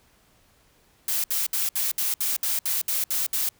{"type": "noise bursts", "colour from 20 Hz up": "blue", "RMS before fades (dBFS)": -25, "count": 11, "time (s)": [1.08, 3.49], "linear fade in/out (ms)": 2, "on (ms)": 160, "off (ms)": 65, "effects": ["pink hiss -61 dBFS RMS until 3.59 s"]}